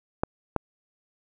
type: clicks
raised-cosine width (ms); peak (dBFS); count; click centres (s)
1; -9; 2; 0.235 / 0.563
effects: none